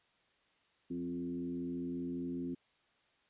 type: tone with frequency modulation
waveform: sine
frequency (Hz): 261.6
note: C4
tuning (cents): 0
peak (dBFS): -36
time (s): 0.9-2.55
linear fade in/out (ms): 10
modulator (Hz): 85.1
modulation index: 0.89
effects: white hiss -72 dBFS RMS until 3.29 s + resampled to 8000 Hz